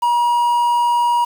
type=tone with quantisation; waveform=triangle; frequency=956 Hz; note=A#5; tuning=43 cents sharp; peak=-11 dBFS; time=0.02-1.25 s; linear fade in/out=10 ms; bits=6; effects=none